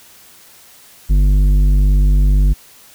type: tone with tanh clipping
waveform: sine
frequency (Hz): 49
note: G1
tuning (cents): 0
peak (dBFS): -10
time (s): 1.09-2.54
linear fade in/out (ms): 20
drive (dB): 10
effects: white hiss -44 dBFS RMS until 2.94 s